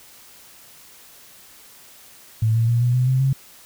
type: tone with pitch steps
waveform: sine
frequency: 110.8 / 114.44 / 118.21 / 122.09 / 126.1 / 130.25 / 134.53 Hz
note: A2 / A#2 / A#2 / B2 / B2 / C3 / C3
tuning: +13 / -31 / +25 / -19 / +36 / -7 / +49 cents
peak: -15 dBFS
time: 2.42-3.33 s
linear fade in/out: 5 ms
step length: 130 ms
effects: white hiss -47 dBFS RMS until 3.65 s